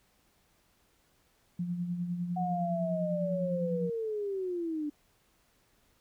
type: tone with tremolo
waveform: sine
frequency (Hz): 175.5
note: F3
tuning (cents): +9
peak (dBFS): -29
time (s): 1.59-3.9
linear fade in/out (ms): 5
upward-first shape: sine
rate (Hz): 9.9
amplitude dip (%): 50
type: linear sweep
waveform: sine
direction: down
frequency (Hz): 740 to 290.3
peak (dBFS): -31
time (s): 2.36-4.9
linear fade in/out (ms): 10
effects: pink hiss -69 dBFS RMS until 6 s